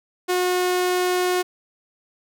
sawtooth tone, 362.2 Hz, F#4, 37 cents flat, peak -15 dBFS, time 0.28-1.43 s, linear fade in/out 20 ms, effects none

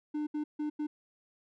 triangle tone bursts at uneven times, 300 Hz, D4, 37 cents sharp, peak -29 dBFS, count 4, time 0.14-0.27 / 0.34-0.44 / 0.59-0.7 / 0.79-0.87 s, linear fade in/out 10 ms, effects none

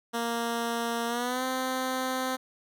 10% pulse tone with pitch glide, 233.2 to 258.8 Hz, A#3 to C4, +1 to -19 cents, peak -20 dBFS, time 0.13-2.37 s, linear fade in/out 20 ms, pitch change +180 cents, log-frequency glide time 1.07-1.44 s, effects none

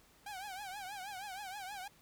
sawtooth tone with vibrato, 785 Hz, G5, 2 cents sharp, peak -39 dBFS, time 0.26-1.88 s, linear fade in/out 5 ms, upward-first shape triangle, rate 6.3 Hz, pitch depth 150 cents each way, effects pink hiss -65 dBFS RMS until 2.01 s

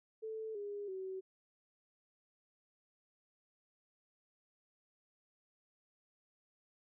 sine tone with pitch steps, 440 / 408.2 / 378.6 Hz, A4 / G#4 / F#4, 0 / -30 / +40 cents, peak -40 dBFS, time 0.22-1.21 s, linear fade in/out 20 ms, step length 330 ms, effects none

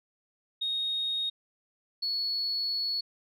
sine tone pair in turn, 3729 / 4392 Hz, A#7 / C#8, 0 / -17 cents, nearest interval minor third, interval 283 cents, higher second, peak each -27 / -27 dBFS, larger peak neither, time 0.61-1.3 / 2.02-3.01 s, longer second, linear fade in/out 10 ms, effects tanh soft clip ceiling -23 dBFS

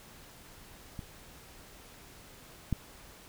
clicks, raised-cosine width 5 ms, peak -27 / -16 dBFS, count 2, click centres 0.992 / 2.727 s, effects pink hiss -53 dBFS RMS until 3.28 s

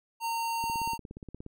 square tone, 919 Hz, A#5, 25 cents flat, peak -30 dBFS, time 0.2-0.98 s, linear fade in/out 50 ms
click train, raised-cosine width 3 ms, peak -29 dBFS, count 15, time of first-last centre 0.64-1.464 s, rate 17 Hz
effects none

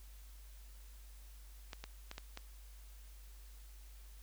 clicks, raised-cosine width 0.2 ms, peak -27 dBFS, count 5, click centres 1.732 / 1.84 / 2.114 / 2.181 / 2.374 s, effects added 50 Hz sine -52 dBFS peak until 4.22 s + white hiss -64 dBFS RMS until 4.22 s

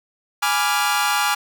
sawtooth chord, G# diminished seventh, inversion none, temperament equal, 830.6 / 987.8 / 1174.7 / 1396.9 Hz, G#5 / B5 / D6 / F6, 0 / 0 / 0 / 0 cents, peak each -18 / -23 / -20 / -19 dBFS, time 0.42-1.35 s, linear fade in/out 10 ms, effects none

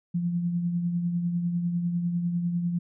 sine tone with tremolo, 173.4 Hz, F3, 12 cents flat, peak -22 dBFS, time 0.14-2.79 s, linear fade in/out 10 ms, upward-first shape triangle, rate 10 Hz, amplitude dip 50%, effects none

